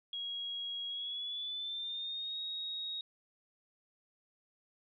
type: tone with pitch glide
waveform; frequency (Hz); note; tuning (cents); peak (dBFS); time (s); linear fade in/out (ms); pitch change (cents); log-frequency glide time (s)
sine; 3300 to 3769; G#7 to A#7; -12 to +18; -37; 0.13-3.01; 2; +230; 0.89-2.39
effects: none